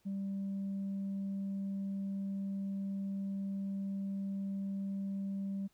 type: tone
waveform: sine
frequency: 196 Hz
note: G3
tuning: in tune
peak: -33 dBFS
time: 0.05-5.68 s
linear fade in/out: 20 ms
effects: tanh soft clip ceiling -33 dBFS + pink hiss -73 dBFS RMS until 5.73 s